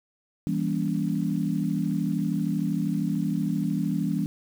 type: chord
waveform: sine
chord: E diminished seventh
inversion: none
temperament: just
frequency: 164.81 / 197.78 / 237.3 / 284.8 Hz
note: E3 / G3 / Bb3 / Db4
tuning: 0 / +16 / +31 / +47 cents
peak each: -28 / -28 / -31 / -30 dBFS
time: 0.47-4.26 s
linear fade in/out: 0 ms
effects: 8-bit